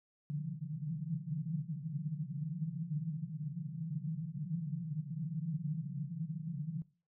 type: band-pass noise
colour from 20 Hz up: white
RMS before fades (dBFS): -39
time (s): 0.3-6.82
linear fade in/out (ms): 0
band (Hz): 140 to 170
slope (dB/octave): 96
effects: noise-tail reverb RT60 0.4 s tail -21 dB re dry